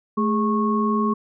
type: tone cluster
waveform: sine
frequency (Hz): 216.9 / 412.3 / 1097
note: A3 / G#4 / C#6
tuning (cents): -25 / -13 / -18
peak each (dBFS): -20 / -26 / -23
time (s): 0.17-1.14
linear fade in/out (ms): 10
effects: none